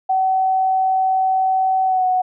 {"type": "tone with pitch glide", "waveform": "sine", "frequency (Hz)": [758, 739.4], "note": ["F#5", "F#5"], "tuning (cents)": [42, -1], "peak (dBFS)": -14, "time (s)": [0.09, 2.22], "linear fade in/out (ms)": 10, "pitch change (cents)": -43, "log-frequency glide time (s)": [1.85, 2.05], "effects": []}